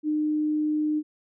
sine tone, 304 Hz, D#4, 40 cents flat, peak -22 dBFS, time 0.03-1.03 s, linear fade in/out 50 ms, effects none

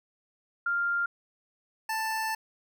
sine / 25% pulse tone pair in turn, 1396.9 / 883 Hz, F6 / A5, 0 / +6 cents, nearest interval minor sixth, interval 794 cents, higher first, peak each -25 dBFS, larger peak neither, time 0.66-1.06 / 1.89-2.35 s, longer second, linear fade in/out 5 ms, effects none

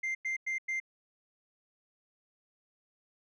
sine tone bursts, 2093 Hz, C7, in tune, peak -28 dBFS, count 4, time 0.03-0.801 s, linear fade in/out 10 ms, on 120 ms, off 97 ms, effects tanh soft clip ceiling -30 dBFS

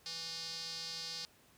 square tone with band-pass filter, 164.81 Hz, E3, in tune, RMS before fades -43 dBFS, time 0.06-1.25 s, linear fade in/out 0 ms, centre 4700 Hz, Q 5.1, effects pink hiss -65 dBFS RMS until 1.57 s + high-pass 60 Hz 12 dB/octave

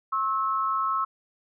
sine tone pair together, 1080 / 1305 Hz, C#6 / E6, -45 / -18 cents, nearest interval minor third, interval 327 cents, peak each -26 dBFS, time 0.12-1.05 s, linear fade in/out 10 ms, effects none

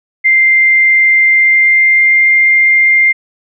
sine tone with pitch glide, 2093 to 2105 Hz, C7 to C7, 0 to +10 cents, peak -5 dBFS, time 0.24-3.13 s, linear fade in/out 20 ms, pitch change +10 cents, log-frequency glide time 1.26-2.26 s, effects none

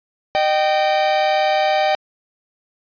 45% pulse tone pair together, 613.1 / 776 Hz, D#5 / G5, -26 / -18 cents, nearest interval major third, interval 408 cents, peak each -18 / -17 dBFS, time 0.35-1.95 s, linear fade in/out 0 ms, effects resampled to 11025 Hz

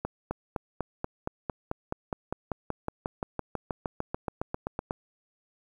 accelerating click train, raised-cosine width 1 ms, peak -16 dBFS, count 28, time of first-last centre 0.05-4.909 s, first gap 260 ms, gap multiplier 0.97, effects 9-bit

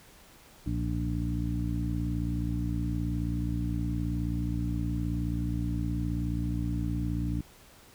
harmonic tone with a mistuned harmonic, 59 Hz, A#1, 22 cents sharp, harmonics 1 / 2 / 3 / 4 / 5, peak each -32 / -33 / -35 / -40 / -35 dBFS, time 0.66-7.41 s, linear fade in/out 5 ms, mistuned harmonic 1, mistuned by +110 cents, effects pink hiss -55 dBFS RMS until 7.94 s

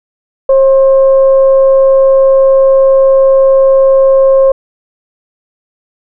sine tone with frequency modulation, 537 Hz, C5, 45 cents sharp, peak -3 dBFS, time 0.49-4.52 s, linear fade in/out 5 ms, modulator 527 Hz, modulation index 0.28, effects none

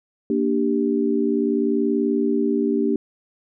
sine chord, G minor, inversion first, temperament equal, 233.1 / 293.7 / 392 Hz, Bb3 / D4 / G4, 0 / 0 / 0 cents, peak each -22 dBFS, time 0.3-2.96 s, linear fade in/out 2 ms, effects none

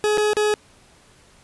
40% pulse tone with dropouts, 421.8 Hz, G#4, 27 cents sharp, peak -16 dBFS, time 0.04-0.54 s, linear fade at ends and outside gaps 0 ms, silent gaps 0.174-0.18 / 0.333-0.368 s, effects pink hiss -53 dBFS RMS until 1.43 s + resampled to 24000 Hz

